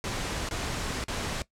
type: noise with dropouts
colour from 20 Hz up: pink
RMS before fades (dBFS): -32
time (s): 0.04-1.42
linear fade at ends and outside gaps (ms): 1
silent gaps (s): 0.489-0.51 / 1.04-1.082
effects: noise-tail reverb RT60 0.1 s tail -18 dB re dry + low-pass 8000 Hz 12 dB/octave